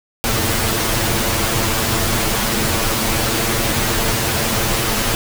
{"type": "noise with comb filter", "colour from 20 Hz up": "pink", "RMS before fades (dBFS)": -18, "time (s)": [0.24, 5.15], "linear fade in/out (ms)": 0, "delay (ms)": 8.9, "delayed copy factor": 0.85, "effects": []}